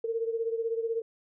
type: beating tone pair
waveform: sine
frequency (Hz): 452.9 / 468.9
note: A#4 / A#4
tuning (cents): -50 / +10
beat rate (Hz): 16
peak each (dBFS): -29 / -34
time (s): 0.04-1.02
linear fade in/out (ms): 5
effects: none